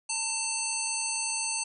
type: harmonic tone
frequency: 893 Hz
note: A5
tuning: 25 cents sharp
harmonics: 1 / 3 / 5 / 7 / 9 / 10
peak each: -39 / -36 / -37 / -35 / -35 / -34 dBFS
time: 0.09-1.64 s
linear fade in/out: 10 ms
effects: none